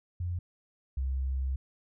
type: tone pair in turn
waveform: sine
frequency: 88.1 / 66 Hz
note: F2 / C2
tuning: +16 / +16 cents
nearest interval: perfect fourth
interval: 500 cents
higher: first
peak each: -30 / -28 dBFS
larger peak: second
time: 0.2-0.39 / 0.97-1.56 s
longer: second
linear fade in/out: 5 ms
effects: none